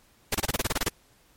pink noise bursts, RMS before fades -25 dBFS, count 11, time 0.32-0.887 s, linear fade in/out 5 ms, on 27 ms, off 27 ms, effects pink hiss -61 dBFS RMS until 1.36 s + MP3 64 kbps

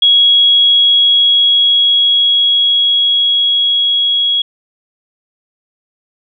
sine tone with level ramp, 3322 Hz, G#7, in tune, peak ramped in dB -5 to -10 dBFS, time 0.02-4.42 s, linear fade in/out 5 ms, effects none

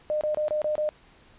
sine tone bursts, 607 Hz, D#5, 43 cents flat, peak -23 dBFS, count 6, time 0.1-0.89 s, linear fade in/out 0 ms, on 110 ms, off 26 ms, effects pink hiss -56 dBFS RMS until 1.38 s + resampled to 8000 Hz

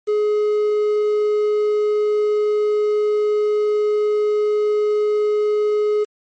triangle tone with quantisation, 421 Hz, G#4, 24 cents sharp, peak -13 dBFS, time 0.07-6.05 s, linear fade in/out 20 ms, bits 7, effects MP3 32 kbps

